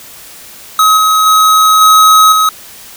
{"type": "tone with level steps", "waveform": "square", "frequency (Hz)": 1273, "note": "D#6", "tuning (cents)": 39, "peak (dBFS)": [-5, -7, -5, -3, -7], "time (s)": [0.79, 2.49], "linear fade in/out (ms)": 2, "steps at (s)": [0.97, 1.26, 1.81, 2.32], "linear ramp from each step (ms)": 2, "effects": ["white hiss -33 dBFS RMS until 2.96 s"]}